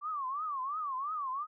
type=tone with vibrato; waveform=sine; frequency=1142 Hz; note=D6; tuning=49 cents flat; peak=-33 dBFS; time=0.01-1.47 s; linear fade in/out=50 ms; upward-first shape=triangle; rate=2.9 Hz; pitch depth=220 cents each way; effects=none